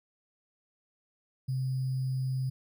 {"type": "tone with sample-and-hold", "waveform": "sine", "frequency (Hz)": 130.8, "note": "C3", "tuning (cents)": 0, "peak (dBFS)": -28, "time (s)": [1.48, 2.5], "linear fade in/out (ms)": 10, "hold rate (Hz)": 4900, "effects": []}